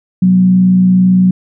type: tone with frequency modulation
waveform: sine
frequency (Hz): 185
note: F#3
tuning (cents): 0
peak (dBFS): -5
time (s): 0.22-1.31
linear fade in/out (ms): 5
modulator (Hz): 57.9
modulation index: 0.29
effects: none